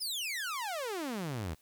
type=exponential sweep; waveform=sawtooth; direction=down; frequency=5274 to 72.7 Hz; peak=-31 dBFS; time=0-1.55 s; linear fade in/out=20 ms; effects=white hiss -67 dBFS RMS until 1.61 s